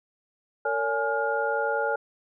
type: tone cluster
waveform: sine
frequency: 456.3 / 567 / 838 / 1416 Hz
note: A#4 / C#5 / G#5 / F6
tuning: -37 / +39 / +15 / +23 cents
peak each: -29 dBFS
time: 0.65-1.96 s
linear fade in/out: 5 ms
effects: none